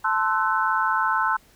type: chord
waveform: sine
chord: F# half-diminished seventh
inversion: first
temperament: equal with one note detuned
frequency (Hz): 880 / 1046.5 / 1318.5 / 1504.1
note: A5 / C6 / E6 / F#6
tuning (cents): 0 / 0 / 0 / +28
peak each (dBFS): -25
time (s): 0.04-1.37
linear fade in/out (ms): 10
effects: pink hiss -56 dBFS RMS until 1.55 s